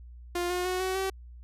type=tone with pitch steps; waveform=sawtooth; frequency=351.3 / 359.1 / 367.1 / 375.2 / 383.5 Hz; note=F4 / F4 / F#4 / F#4 / G4; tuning=+10 / +48 / -14 / +24 / -38 cents; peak=-24 dBFS; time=0.35-1.1 s; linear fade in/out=5 ms; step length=150 ms; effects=added 60 Hz sine -44 dBFS peak until 1.43 s + resampled to 32000 Hz